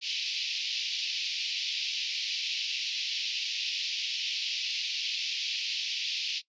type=band-pass noise; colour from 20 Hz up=pink; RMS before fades=-33 dBFS; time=0.01-6.42 s; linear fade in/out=50 ms; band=2500 to 5400 Hz; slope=48 dB/octave; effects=noise-tail reverb RT60 0.1 s tail -19 dB re dry + resampled to 16000 Hz